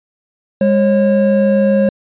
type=tone pair together; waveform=triangle; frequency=203.4 / 543 Hz; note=G#3 / C#5; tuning=-36 / -36 cents; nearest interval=octave + perfect fourth; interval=1700 cents; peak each=-10 dBFS; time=0.61-1.89 s; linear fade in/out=2 ms; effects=resampled to 8000 Hz